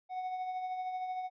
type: tone with tremolo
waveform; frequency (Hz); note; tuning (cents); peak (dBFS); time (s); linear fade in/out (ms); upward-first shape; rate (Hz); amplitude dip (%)
triangle; 740; F#5; 0; -31; 0.09-1.3; 50; triangle; 13; 45
effects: resampled to 11025 Hz